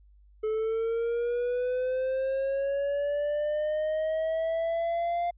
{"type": "linear sweep", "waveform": "triangle", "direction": "up", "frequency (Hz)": [431.1, 698.5], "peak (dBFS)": -24, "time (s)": [0.43, 5.31], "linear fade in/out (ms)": 10, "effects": ["added 50 Hz sine -54 dBFS peak until 5.37 s", "resampled to 8000 Hz"]}